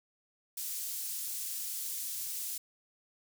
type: high-pass noise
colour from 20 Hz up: pink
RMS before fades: -38 dBFS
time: 0.57-2.58 s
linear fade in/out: 5 ms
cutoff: 7900 Hz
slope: 12 dB/octave
effects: none